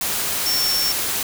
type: tone in noise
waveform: sine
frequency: 5440 Hz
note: F8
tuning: 46 cents flat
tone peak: -19 dBFS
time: 0.46-0.92 s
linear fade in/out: 2 ms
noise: white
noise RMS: -23 dBFS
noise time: 0.01-1.23 s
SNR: +1 dB
effects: none